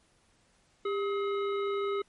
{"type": "harmonic tone with a mistuned harmonic", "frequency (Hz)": 424.1, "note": "G#4", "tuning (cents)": 36, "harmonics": [1, 3, 5, 7, 9], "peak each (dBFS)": [-29, -36, -44, -52, -48], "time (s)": [0.85, 2.02], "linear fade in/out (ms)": 5, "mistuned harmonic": 1, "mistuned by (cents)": -100, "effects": ["pink hiss -67 dBFS RMS until 2.08 s", "MP3 48 kbps"]}